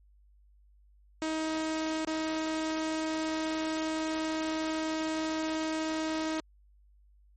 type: tone with dropouts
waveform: sawtooth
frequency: 316.2 Hz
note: D#4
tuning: 28 cents sharp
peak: -26 dBFS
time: 1.22-6.4 s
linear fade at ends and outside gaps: 0 ms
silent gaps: 2.048-2.073 s
effects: added 50 Hz sine -58 dBFS peak until 7.36 s + MP3 32 kbps